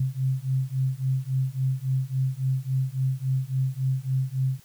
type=beating tone pair; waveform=sine; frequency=130 / 133.6 Hz; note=C3 / C3; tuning=-11 / +36 cents; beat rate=3.6 Hz; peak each=-26 dBFS; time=0-4.6 s; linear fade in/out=5 ms; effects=white hiss -56 dBFS RMS until 4.64 s